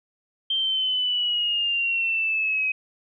sine exponential sweep, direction down, 3160 to 2526 Hz, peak -21 dBFS, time 0.5-2.72 s, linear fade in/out 5 ms, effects none

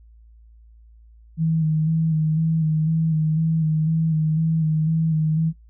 sine tone with vibrato, 158.6 Hz, D#3, 33 cents sharp, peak -17 dBFS, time 1.37-5.53 s, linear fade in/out 50 ms, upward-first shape square, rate 2 Hz, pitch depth 29 cents each way, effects noise-tail reverb RT60 0.2 s tail -26 dB re dry + added 56 Hz sine -46 dBFS peak until 5.69 s

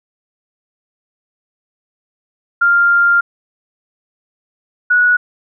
sine tone pair in turn, 1396.9 / 1464.2 Hz, F6 / F#6, 0 / -19 cents, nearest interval minor second, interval 81 cents, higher second, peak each -8 dBFS, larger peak neither, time 2.61-3.21 / 4.9-5.17 s, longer first, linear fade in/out 10 ms, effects none

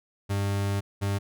40% pulse tone pair in turn, 100 / 100 Hz, G2 / G2, +35 / +35 cents, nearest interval unison, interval 0 cents, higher neither, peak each -24 dBFS, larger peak neither, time 0.29-0.81 / 1.01-1.19 s, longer first, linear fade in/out 20 ms, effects none

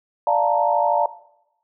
sine chord, Bb major seventh, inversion first, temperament equal, 587.3 / 698.5 / 880 / 932.3 Hz, D5 / F5 / A5 / Bb5, 0 / 0 / 0 / 0 cents, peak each -21 dBFS, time 0.27-1.06 s, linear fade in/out 2 ms, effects noise-tail reverb RT60 0.8 s tail -17 dB re dry

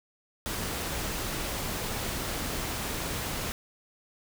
pink noise, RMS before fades -33 dBFS, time 0.46-3.52 s, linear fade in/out 0 ms, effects none

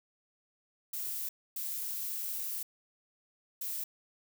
violet noise bursts at uneven times, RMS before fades -37 dBFS, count 3, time 0.93-1.29 / 1.56-2.63 / 3.61-3.84 s, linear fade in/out 5 ms, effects none

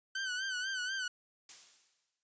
sawtooth tone with vibrato, 1522 Hz, F#6, 48 cents sharp, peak -31 dBFS, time 0.15-1.08 s, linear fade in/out 5 ms, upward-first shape sine, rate 4.1 Hz, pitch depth 69 cents each way
blue noise with exponential decay, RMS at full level -44 dBFS, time 1.49-2.23 s, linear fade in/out 2 ms, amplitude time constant 160 ms
effects resampled to 16000 Hz

